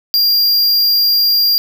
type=tone; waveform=square; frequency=4782 Hz; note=D8; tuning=30 cents sharp; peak=-10 dBFS; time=0.14-1.58 s; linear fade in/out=0 ms; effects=7-bit